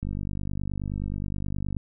click train, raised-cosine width 5 ms, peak -19 dBFS, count 87, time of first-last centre 0.03-1.767 s, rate 49.5 Hz, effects none

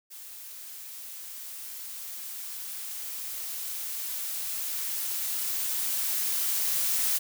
blue noise with level ramp, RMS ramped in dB -44 to -26 dBFS, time 0.1-7.19 s, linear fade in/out 20 ms, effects none

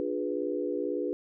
sine chord, D diminished seventh, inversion none, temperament equal with one note detuned, 293.7 / 355.7 / 415.3 / 493.9 Hz, D4 / F4 / Ab4 / Cb5, 0 / +32 / 0 / 0 cents, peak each -34 dBFS, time 0-1.13 s, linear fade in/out 0 ms, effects none

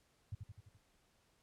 sine tone with echo, 101.7 Hz, G#2, 36 cents flat, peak -39 dBFS, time 0.32-0.35 s, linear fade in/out 5 ms, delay 85 ms, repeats 5, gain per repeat -4 dB, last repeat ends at 0.775 s, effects pink hiss -74 dBFS RMS until 1.42 s + low-pass 11000 Hz 12 dB/octave

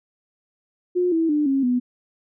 sine tone with pitch steps, 358.4 / 326.8 / 297.9 / 271.6 / 247.6 Hz, F4 / E4 / D4 / C#4 / B3, +45 / -15 / +25 / -35 / +5 cents, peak -17 dBFS, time 0.95-1.8 s, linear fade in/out 20 ms, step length 170 ms, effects none

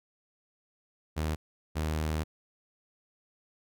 sawtooth tone pair in turn, 77.78 / 77.78 Hz, D#2 / D#2, 0 / 0 cents, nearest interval unison, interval 0 cents, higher neither, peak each -25 dBFS, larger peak neither, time 1.16-1.36 / 1.75-2.24 s, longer second, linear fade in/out 20 ms, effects none

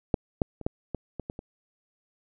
clicks, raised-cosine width 2 ms, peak -8 / -9 / -26 / -12 / -17 / -20 / -20 / -24 dBFS, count 8, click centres 0.142 / 0.418 / 0.613 / 0.665 / 0.947 / 1.197 / 1.299 / 1.391 s, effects none

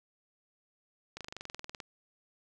slowing click train, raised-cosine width 0.2 ms, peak -24 dBFS, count 15, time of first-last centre 1.17-1.802 s, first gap 37 ms, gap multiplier 1.03, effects none

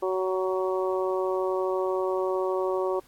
harmonic tone, 187 Hz, F#3, 19 cents sharp, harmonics 2 / 3 / 4 / 5 / 6, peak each -26 / -30 / -37 / -35 / -35 dBFS, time 0.02-3 s, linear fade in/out 10 ms, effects pink hiss -59 dBFS RMS until 3.07 s + AAC 64 kbps

